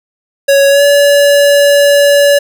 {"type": "tone with pitch glide", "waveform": "square", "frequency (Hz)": [556, 571], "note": ["C#5", "D5"], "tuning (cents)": [5, -49], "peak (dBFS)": -5, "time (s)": [0.48, 2.39], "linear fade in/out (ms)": 10, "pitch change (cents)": 46, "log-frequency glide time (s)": [0.69, 0.83], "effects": []}